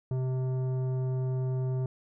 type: tone with tanh clipping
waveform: sine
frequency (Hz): 129.3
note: C3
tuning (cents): -20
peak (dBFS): -29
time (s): 0.11-1.86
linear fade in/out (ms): 2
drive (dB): 12
effects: none